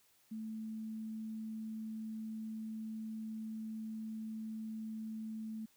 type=tone; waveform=sine; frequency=219.7 Hz; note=A3; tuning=2 cents flat; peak=-40 dBFS; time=0.31-5.66 s; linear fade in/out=10 ms; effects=white hiss -70 dBFS RMS until 5.76 s